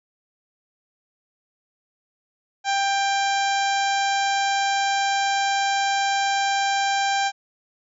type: harmonic tone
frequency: 791 Hz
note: G5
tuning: 15 cents sharp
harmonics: 1 / 2 / 3 / 4 / 5 / 6 / 7 / 8 / 9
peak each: -21 / -27 / -31 / -33 / -33 / -39 / -35 / -37 / -37 dBFS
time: 2.64-7.32 s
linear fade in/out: 50 ms
effects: none